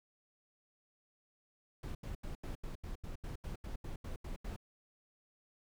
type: noise bursts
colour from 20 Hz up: brown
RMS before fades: -42 dBFS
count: 14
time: 1.83-4.563 s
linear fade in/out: 5 ms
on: 120 ms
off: 81 ms
effects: none